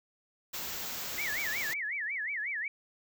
white band-stop noise, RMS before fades -38 dBFS, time 0.53-1.74 s, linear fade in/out 10 ms, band 7900 to 12000 Hz, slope 96 dB/octave
sine tone with vibrato, 1975.5 Hz, B6, in tune, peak -32 dBFS, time 1.18-2.68 s, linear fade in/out 2 ms, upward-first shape sine, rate 5.5 Hz, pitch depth 280 cents each way
effects none

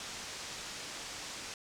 white low-pass noise, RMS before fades -44 dBFS, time 0-1.54 s, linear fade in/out 2 ms, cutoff 7200 Hz, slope 24 dB/octave, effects none

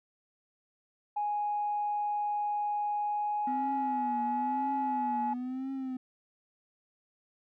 sine tone with pitch glide, 830.6 to 848.1 Hz, G#5 to G#5, 0 to +36 cents, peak -28 dBFS, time 1.16-5.34 s, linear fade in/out 10 ms, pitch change +36 cents, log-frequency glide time 2.95-4.57 s
triangle tone with vibrato, 253.8 Hz, B3, 47 cents sharp, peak -31 dBFS, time 3.47-5.97 s, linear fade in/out 5 ms, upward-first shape triangle, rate 1 Hz, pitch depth 110 cents each way
effects tanh soft clip ceiling -23 dBFS

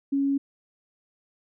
sine tone, 277.2 Hz, C#4, in tune, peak -21 dBFS, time 0.12-0.38 s, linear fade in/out 10 ms, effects none

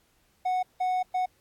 triangle tone bursts at uneven times, 737 Hz, F#5, 7 cents flat, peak -22 dBFS, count 3, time 0.45-0.63 / 0.8-1.03 / 1.14-1.26 s, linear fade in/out 10 ms, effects pink hiss -67 dBFS RMS until 1.4 s + AAC 64 kbps

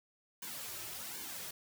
white noise with flanger, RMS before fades -44 dBFS, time 0.42-1.51 s, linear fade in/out 5 ms, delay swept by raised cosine 1.5 to 4.2 ms, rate 1.3 Hz, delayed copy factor -0.9, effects none

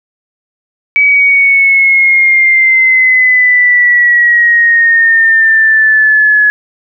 sine exponential sweep, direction down, 2284 to 1693 Hz, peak -4 dBFS, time 0.96-6.5 s, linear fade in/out 0 ms, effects none

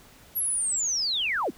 sine linear sweep, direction down, 11700 to 146.83 Hz, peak -24 dBFS, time 0.35-1.51 s, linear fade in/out 20 ms, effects pink hiss -53 dBFS RMS until 1.57 s

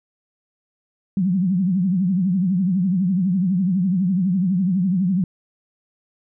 sine tone with vibrato, 185 Hz, F#3, in tune, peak -16 dBFS, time 1.17-5.24 s, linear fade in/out 2 ms, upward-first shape triangle, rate 12 Hz, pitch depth 170 cents each way, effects none

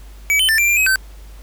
square tone with pitch steps, 2284 / 3056 / 1778 / 2360 / 2383 / 2543 / 1542 Hz, D7 / G7 / A6 / D7 / D7 / D#7 / G6, -49 / -45 / +18 / +8 / +25 / +37 / -29 cents, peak -13 dBFS, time 0.3-0.958 s, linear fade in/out 0 ms, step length 94 ms, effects added 50 Hz sine -35 dBFS peak until 1.42 s + pink hiss -48 dBFS RMS until 1.42 s

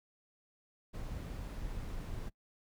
brown noise, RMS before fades -41 dBFS, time 0.93-2.3 s, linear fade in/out 20 ms, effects noise-tail reverb RT60 0.1 s tail -23 dB re dry

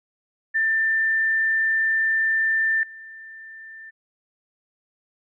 sine tone with level steps, 1785 Hz, A6, 24 cents sharp, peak -18 / -38 dBFS, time 0.54-3.91 s, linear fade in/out 20 ms, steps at 2.83 s, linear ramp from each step 2 ms, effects none

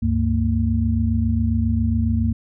sine tone cluster, 72.9 / 100.2 / 228.2 Hz, D2 / G2 / A#3, -12 / +38 / -37 cents, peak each -21 dBFS, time 0.02-2.33 s, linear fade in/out 10 ms, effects none

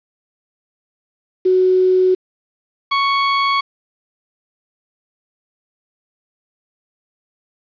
sine / sawtooth tone pair in turn, 370.7 / 1110.8 Hz, F#4 / C#6, +3 / +3 cents, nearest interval octave + perfect fifth, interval 1900 cents, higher second, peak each -10 dBFS, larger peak neither, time 1.45-2.15 / 2.91-3.61 s, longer neither, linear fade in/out 10 ms, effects resampled to 11025 Hz + 7-bit

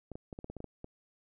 clicks, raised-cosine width 2 ms, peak -29 dBFS, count 10, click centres 0.117 / 0.155 / 0.328 / 0.389 / 0.444 / 0.5 / 0.567 / 0.604 / 0.643 / 0.844 s, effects none

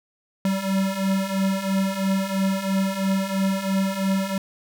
square beating tone pair, 191.1 / 194.1 Hz, G3 / G3, -44 / -17 cents, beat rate 3 Hz, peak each -27 / -23 dBFS, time 0.45-4.38 s, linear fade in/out 2 ms, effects none

